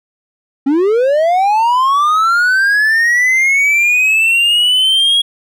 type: linear sweep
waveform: triangle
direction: up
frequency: 261.6 to 3322 Hz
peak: -7 dBFS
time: 0.66-5.22 s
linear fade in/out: 10 ms
effects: none